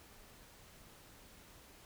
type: silence
effects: pink hiss -59 dBFS RMS until 1.85 s